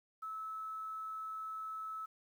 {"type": "tone with quantisation", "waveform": "sine", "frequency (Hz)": 1302, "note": "E6", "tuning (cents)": -22, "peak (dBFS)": -40, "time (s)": [0.22, 2.06], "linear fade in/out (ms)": 10, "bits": 11, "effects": []}